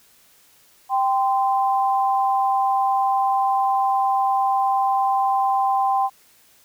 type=tone pair together; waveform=sine; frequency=784 / 1035.4 Hz; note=G5 / C6; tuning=0 / -18 cents; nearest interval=perfect fourth; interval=482 cents; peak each=-18 / -22 dBFS; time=0.89-6.1 s; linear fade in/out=50 ms; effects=white hiss -55 dBFS RMS until 6.64 s